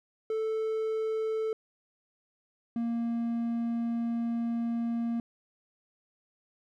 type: tone pair in turn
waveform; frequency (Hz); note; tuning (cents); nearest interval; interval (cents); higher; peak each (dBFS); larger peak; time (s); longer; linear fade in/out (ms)
triangle; 440 / 233.1; A4 / A#3; 0 / 0; major seventh; 1100; first; -26; neither; 0.3-1.53 / 2.76-5.2; second; 2
effects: none